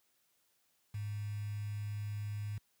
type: tone with quantisation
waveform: sine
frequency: 103.83 Hz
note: G#2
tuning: in tune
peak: -36 dBFS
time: 0.94-2.58 s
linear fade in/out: 5 ms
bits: 9
effects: white hiss -75 dBFS RMS until 2.8 s + high-pass 60 Hz 12 dB/octave